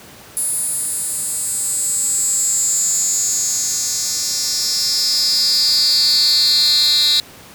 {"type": "tone with high-pass filter sweep", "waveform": "10% pulse", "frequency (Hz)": 298.2, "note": "D4", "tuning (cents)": 27, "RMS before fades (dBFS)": -17, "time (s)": [0.37, 7.2], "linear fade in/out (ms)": 0, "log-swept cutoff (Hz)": [10000, 3900], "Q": 8.2, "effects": ["pink hiss -40 dBFS RMS until 7.54 s", "high-pass 80 Hz 12 dB/octave"]}